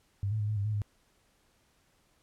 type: tone with pitch steps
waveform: sine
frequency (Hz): 99.7 / 108.7 / 104.4 / 107.3 / 100.4 / 107.3 / 103.3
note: G2 / A2 / G#2 / A2 / G2 / A2 / G#2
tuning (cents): +30 / -21 / +10 / -43 / +42 / -43 / -9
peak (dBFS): -28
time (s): 0.23-0.818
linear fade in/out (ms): 0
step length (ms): 84
effects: pink hiss -69 dBFS RMS until 2.22 s + low-pass 12000 Hz 12 dB/octave